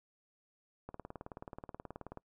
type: click train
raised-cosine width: 1 ms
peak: -30 dBFS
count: 25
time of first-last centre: 0.89-2.173 s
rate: 18.7 Hz
effects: noise-tail reverb RT60 0.1 s tail -24 dB re dry